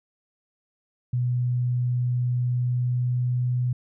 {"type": "tone with pitch glide", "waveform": "sine", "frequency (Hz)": [123.47, 124.26], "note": ["B2", "B2"], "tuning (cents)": [0, 11], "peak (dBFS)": -21, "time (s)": [1.13, 3.73], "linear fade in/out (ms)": 5, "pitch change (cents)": 11, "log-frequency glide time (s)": [2.43, 3.55], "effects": []}